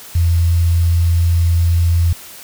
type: tone with quantisation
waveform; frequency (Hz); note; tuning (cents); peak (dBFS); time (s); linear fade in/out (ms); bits
sine; 84.9; F2; -48; -10; 0.15-2.13; 5; 6
effects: white hiss -36 dBFS RMS until 2.43 s